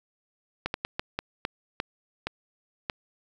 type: slowing click train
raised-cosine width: 0.3 ms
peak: -12 dBFS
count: 9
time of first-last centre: 0.66-2.898 s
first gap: 81 ms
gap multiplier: 1.34
effects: 8-bit